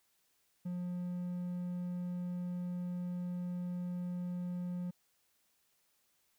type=tone with hard clipping; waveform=triangle; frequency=178 Hz; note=F3; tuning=33 cents sharp; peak=-37 dBFS; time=0.65-4.91 s; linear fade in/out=10 ms; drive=6 dB; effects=white hiss -75 dBFS RMS until 6.38 s